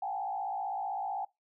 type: tone with frequency modulation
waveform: sine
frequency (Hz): 792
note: G5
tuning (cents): +18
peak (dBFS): -32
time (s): 0.02-1.25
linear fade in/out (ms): 5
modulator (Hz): 55.7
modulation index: 1.2
effects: noise-tail reverb RT60 0.2 s tail -23 dB re dry